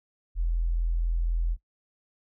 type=tone; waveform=sine; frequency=42 Hz; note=E1; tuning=33 cents sharp; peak=-23 dBFS; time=0.35-1.57 s; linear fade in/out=50 ms; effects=noise-tail reverb RT60 0.1 s tail -19 dB re dry